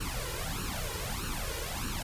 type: noise with flanger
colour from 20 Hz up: pink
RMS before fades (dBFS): -35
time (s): 0-2.03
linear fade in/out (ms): 10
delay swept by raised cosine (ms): 0.71 to 2.11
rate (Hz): 1.6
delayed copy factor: +0.85
effects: resampled to 32000 Hz